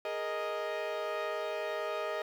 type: chord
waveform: sawtooth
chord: Ab suspended second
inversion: none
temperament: equal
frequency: 415.3 / 466.2 / 622.3 Hz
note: Ab4 / Bb4 / Eb5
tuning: 0 / 0 / 0 cents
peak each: -36 / -36 / -31 dBFS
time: 0.05-2.22 s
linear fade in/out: 2 ms
effects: low-pass 3000 Hz 12 dB/octave + 10-bit